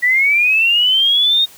sine linear sweep, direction up, 1928 to 3729 Hz, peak -10 dBFS, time 0.02-1.46 s, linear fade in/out 20 ms, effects white hiss -42 dBFS RMS until 1.57 s

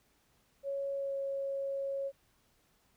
sine tone with pitch glide, 554.4 to 549.6 Hz, C#5 to C#5, 0 to -15 cents, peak -33 dBFS, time 0.63-2.12 s, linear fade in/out 50 ms, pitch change -15 cents, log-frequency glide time 0.94-1.16 s, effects pink hiss -71 dBFS RMS until 2.96 s

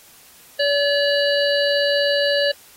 harmonic tone with a mistuned harmonic, 571 Hz, D5, 49 cents flat, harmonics 1 / 3 / 5 / 7 / 8, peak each -18 / -23 / -25 / -26 / -27 dBFS, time 0.59-2.52 s, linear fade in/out 10 ms, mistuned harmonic 5, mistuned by +34 cents, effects white hiss -48 dBFS RMS until 2.76 s + AAC 48 kbps

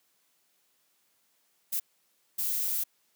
violet noise bursts at uneven times, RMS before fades -30 dBFS, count 2, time 1.72-1.8 / 2.38-2.84 s, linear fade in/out 10 ms, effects white hiss -71 dBFS RMS until 3.15 s + high-pass 150 Hz 12 dB/octave

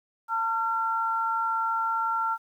sine tone pair together, 900.7 / 1369 Hz, A5 / F6, +40 / -35 cents, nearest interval perfect fifth, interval 725 cents, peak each -28 / -26 dBFS, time 0.28-2.38 s, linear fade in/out 50 ms, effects 10-bit

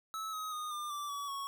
square tone with pitch steps, 1300 / 1265.9 / 1232.7 / 1200.4 / 1168.9 / 1138.3 / 1108.4 Hz, E6 / D#6 / D#6 / D6 / D6 / C#6 / C#6, -24 / +30 / -17 / +38 / -9 / +46 / -1 cents, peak -38 dBFS, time 0.14-1.47 s, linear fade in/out 0 ms, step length 190 ms, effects none

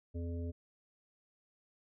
harmonic tone, 85 Hz, F2, 46 cents flat, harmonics 1 / 3 / 5 / 7, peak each -37 / -44 / -48 / -53 dBFS, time 0.14-0.52 s, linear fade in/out 20 ms, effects none

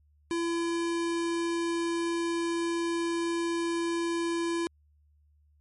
square tone, 337.7 Hz, E4, 42 cents sharp, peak -28 dBFS, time 0.31-4.67 s, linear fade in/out 0 ms, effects added 74 Hz sine -61 dBFS peak until 5.6 s + MP3 48 kbps

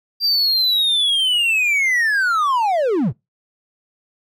triangle linear sweep, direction down, 4750 to 87.4 Hz, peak -13 dBFS, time 0.2-3.13 s, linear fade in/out 50 ms, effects noise-tail reverb RT60 0.2 s tail -24 dB re dry

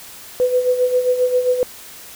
sine tone with tremolo, 500 Hz, B4, 21 cents sharp, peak -11 dBFS, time 0.4-1.63 s, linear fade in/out 0 ms, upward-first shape sine, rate 7.5 Hz, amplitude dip 65%, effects white hiss -38 dBFS RMS until 2.15 s

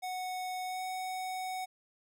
square tone with pitch glide, 738 to 744.9 Hz, F#5 to F#5, -5 to +11 cents, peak -36 dBFS, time 0.02-1.66 s, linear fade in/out 20 ms, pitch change +16 cents, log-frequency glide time 0.65-0.82 s, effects none

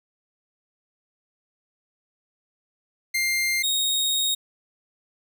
sawtooth tone pair in turn, 2100 / 3742 Hz, C7 / A#7, +6 / +6 cents, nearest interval minor seventh, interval 1000 cents, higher second, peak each -18 dBFS, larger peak neither, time 3.14-3.63 / 3.63-4.35 s, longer second, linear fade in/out 10 ms, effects none

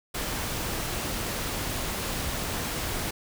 pink noise, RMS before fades -31 dBFS, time 0.14-3.11 s, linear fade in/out 10 ms, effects none

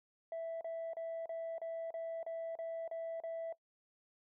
sine tone bursts, 659.3 Hz, E5, in tune, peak -36 dBFS, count 10, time 0.32-3.526 s, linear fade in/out 2 ms, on 290 ms, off 34 ms, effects noise-tail reverb RT60 0.1 s tail -21 dB re dry + tanh soft clip ceiling -37 dBFS

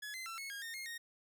sawtooth tone with pitch steps, 1694 / 2062 / 1343 / 2189 / 1628 / 1834 / 2139 / 1859 Hz, G#6 / C7 / E6 / C#7 / G#6 / A#6 / C7 / A#6, +34 / -26 / +32 / -22 / -35 / -29 / +38 / -5 cents, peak -39 dBFS, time 0.02-0.98 s, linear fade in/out 10 ms, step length 120 ms, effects none

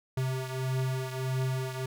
square beating tone pair, 130 / 131.6 Hz, C3 / C3, -11 / +10 cents, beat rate 1.6 Hz, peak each -31 / -36 dBFS, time 0.17-1.86 s, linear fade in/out 5 ms, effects none

